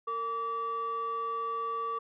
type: tone pair together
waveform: sine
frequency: 457.6 / 1153 Hz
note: A#4 / D6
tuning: -32 / -32 cents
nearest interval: octave + major third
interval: 1600 cents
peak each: -37 / -30 dBFS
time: 0.07-1.99 s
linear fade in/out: 10 ms
effects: tanh soft clip ceiling -27 dBFS